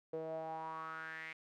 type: tone with band-pass filter sweep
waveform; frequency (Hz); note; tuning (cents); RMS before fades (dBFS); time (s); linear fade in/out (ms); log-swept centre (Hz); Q
sawtooth; 160; D#3; +49; -44; 0.13-1.33; 5; 490 to 2200; 6.6
effects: none